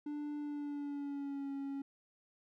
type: tone with pitch glide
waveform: triangle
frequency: 294.7 to 276.6 Hz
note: D4 to C#4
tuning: +6 to -4 cents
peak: -36 dBFS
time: 0.06-1.82 s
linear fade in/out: 5 ms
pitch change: -110 cents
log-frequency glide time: 0.38-1.52 s
effects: none